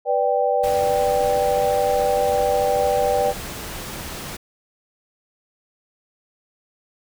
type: chord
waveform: sine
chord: G major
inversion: first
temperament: equal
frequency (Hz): 493.9 / 587.3 / 784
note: B4 / D5 / G5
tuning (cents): 0 / 0 / 0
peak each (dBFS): -21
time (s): 0.05-3.34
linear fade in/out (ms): 50
type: noise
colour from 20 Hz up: pink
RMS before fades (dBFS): -32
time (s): 0.63-4.37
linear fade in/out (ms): 10
type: clicks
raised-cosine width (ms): 2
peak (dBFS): -24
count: 2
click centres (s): 3.028 / 3.053
effects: none